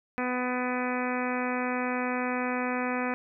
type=harmonic tone with a mistuned harmonic; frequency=249.9 Hz; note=B3; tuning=21 cents sharp; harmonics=1 / 2 / 3 / 4 / 5 / 6 / 7 / 8 / 9 / 10; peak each=-31 / -34 / -36 / -37 / -38 / -39 / -39 / -40 / -41 / -41 dBFS; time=0.18-3.14 s; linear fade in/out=0 ms; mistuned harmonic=9; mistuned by=+20 cents; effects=none